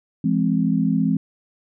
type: chord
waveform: sine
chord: E augmented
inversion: none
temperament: equal with one note detuned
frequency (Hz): 168.76 / 207.7 / 261.6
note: E3 / G#3 / B#3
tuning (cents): +41 / 0 / 0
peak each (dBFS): -21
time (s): 0.24-1.17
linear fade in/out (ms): 5
effects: none